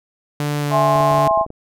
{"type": "tone with pitch glide", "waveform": "sawtooth", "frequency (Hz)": [146.9, 145.38], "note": ["D3", "D3"], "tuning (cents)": [1, -17], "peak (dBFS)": -15, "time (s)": [0.4, 1.28], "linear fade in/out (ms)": 2, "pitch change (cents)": -18, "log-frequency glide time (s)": [0.6, 0.65]}
{"type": "chord", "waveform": "sine", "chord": "E augmented", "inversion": "none", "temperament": "equal with one note detuned", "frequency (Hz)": [659.3, 830.6, 1056.8], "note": ["E5", "G#5", "B#5"], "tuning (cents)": [0, 0, 17], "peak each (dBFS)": [-16, -19, -18], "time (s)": [0.7, 1.46], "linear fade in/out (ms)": 50}
{"type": "clicks", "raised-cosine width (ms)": 2, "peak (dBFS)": -20, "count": 11, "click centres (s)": [0.958, 1.006, 1.114, 1.144, 1.183, 1.27, 1.311, 1.375, 1.412, 1.464, 1.504]}
{"effects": []}